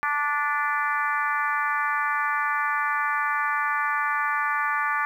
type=harmonic tone with a mistuned harmonic; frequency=292.5 Hz; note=D4; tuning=7 cents flat; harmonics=3 / 4 / 5 / 6 / 7 / 8; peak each=-30 / -26 / -30 / -28 / -34 / -37 dBFS; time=0.03-5.05 s; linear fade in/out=0 ms; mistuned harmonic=7; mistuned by=-20 cents; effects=9-bit